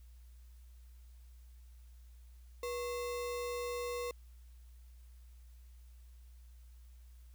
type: tone with sample-and-hold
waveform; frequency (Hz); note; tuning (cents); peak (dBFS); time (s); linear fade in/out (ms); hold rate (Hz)
sine; 484.7; B4; -32; -36; 2.63-4.11; 2; 1575
effects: added 60 Hz sine -53 dBFS peak until 7.34 s + white hiss -72 dBFS RMS until 7.34 s